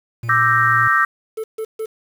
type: tone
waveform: triangle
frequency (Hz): 116.54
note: A#2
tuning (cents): 0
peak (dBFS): -22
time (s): 0.23-0.88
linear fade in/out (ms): 5
type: click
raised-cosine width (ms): 1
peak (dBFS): -25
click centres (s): 0.287
type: chord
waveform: sine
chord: E half-diminished seventh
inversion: third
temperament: equal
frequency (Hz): 1174.7 / 1318.5 / 1568 / 1864.7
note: D6 / E6 / G6 / Bb6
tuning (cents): 0 / 0 / 0 / 0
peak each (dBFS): -18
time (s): 0.29-1.05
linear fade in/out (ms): 5
type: tone bursts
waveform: triangle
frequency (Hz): 440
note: A4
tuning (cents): 0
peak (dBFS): -20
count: 3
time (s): 1.37-1.86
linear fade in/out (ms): 10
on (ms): 70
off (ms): 140
effects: 7-bit